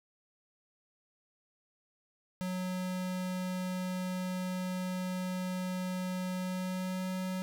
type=tone with pitch glide; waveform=square; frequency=183.7 to 185.62 Hz; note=F#3 to F#3; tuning=-12 to +6 cents; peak=-34 dBFS; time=2.41-7.42 s; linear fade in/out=0 ms; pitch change=+18 cents; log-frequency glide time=6.35-7.08 s; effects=none